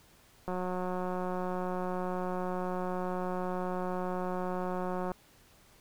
click train, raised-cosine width 1 ms, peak -22 dBFS, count 845, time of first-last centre 0.48-5.117 s, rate 182 Hz, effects pink hiss -61 dBFS RMS until 5.8 s

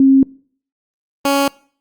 sine / 15% pulse tone pair in turn, 268.9 / 278.7 Hz, C4 / C#4, +47 / +9 cents, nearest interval minor second, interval 62 cents, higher second, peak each -6 dBFS, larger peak neither, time 0-0.23 / 1.25-1.48 s, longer neither, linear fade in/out 2 ms, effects noise-tail reverb RT60 0.5 s tail -24 dB re dry + Opus 48 kbps

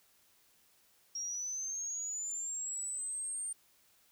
sine linear sweep, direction up, 5588 to 8820 Hz, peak -36 dBFS, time 1.15-3.53 s, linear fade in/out 5 ms, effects white hiss -68 dBFS RMS until 4.11 s

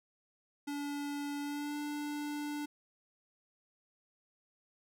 square tone with pitch glide, 287.5 to 294.2 Hz, D4 to D4, -37 to +3 cents, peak -37 dBFS, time 0.67-2.66 s, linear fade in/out 10 ms, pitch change +40 cents, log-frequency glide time 1.41-1.77 s, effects none

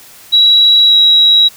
sine tone with pitch glide, 3891 to 3866 Hz, B7 to B7, -27 to -38 cents, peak -4 dBFS, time 0.32-1.49 s, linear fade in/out 20 ms, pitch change -11 cents, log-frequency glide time 0.87-0.93 s, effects white hiss -38 dBFS RMS until 1.56 s

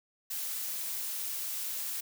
blue noise, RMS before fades -36 dBFS, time 0.3-2.01 s, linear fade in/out 10 ms, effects none

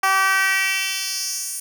10% pulse tone with high-pass filter sweep, 384.6 Hz, G4, 33 cents flat, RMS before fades -21 dBFS, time 0.03-1.6 s, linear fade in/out 5 ms, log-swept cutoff 900 to 8800 Hz, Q 2.1, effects none

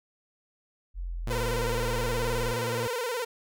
sine exponential sweep, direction down, 44.95 to 30.78 Hz, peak -31 dBFS, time 0.94-2.55 s, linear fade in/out 50 ms
sawtooth tone, 116.54 Hz, A#2, in tune, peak -28 dBFS, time 1.27-2.87 s, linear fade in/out 0 ms
sawtooth tone with vibrato, 483 Hz, B4, 39 cents flat, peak -25 dBFS, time 1.3-3.25 s, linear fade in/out 10 ms, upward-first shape square, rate 19 Hz, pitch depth 83 cents each way
effects none

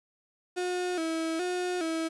35% pulse tone with vibrato, 342 Hz, F4, 36 cents flat, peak -27 dBFS, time 0.56-2.09 s, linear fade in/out 20 ms, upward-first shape square, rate 1.2 Hz, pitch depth 91 cents each way, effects resampled to 24000 Hz + 10-bit

